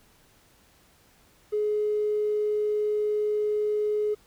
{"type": "tone", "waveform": "triangle", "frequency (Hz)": 421.4, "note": "G#4", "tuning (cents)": 25, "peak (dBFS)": -19, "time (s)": [1.52, 4.15], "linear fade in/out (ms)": 20, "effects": ["tanh soft clip ceiling -21 dBFS", "pink hiss -60 dBFS RMS until 4.26 s"]}